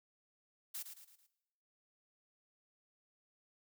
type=noise with echo; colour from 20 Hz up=blue; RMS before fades=-43 dBFS; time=0.74-0.83 s; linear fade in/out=10 ms; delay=110 ms; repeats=4; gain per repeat=-7 dB; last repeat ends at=1.27 s; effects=noise-tail reverb RT60 0.9 s tail -17 dB re dry